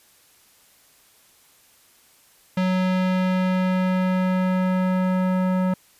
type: tone with low-pass filter sweep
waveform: square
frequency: 185 Hz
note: F#3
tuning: in tune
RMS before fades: -21 dBFS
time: 2.57-5.74 s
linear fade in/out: 5 ms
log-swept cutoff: 3500 to 1300 Hz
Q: 0.87
effects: white hiss -56 dBFS RMS until 5.99 s + resampled to 32000 Hz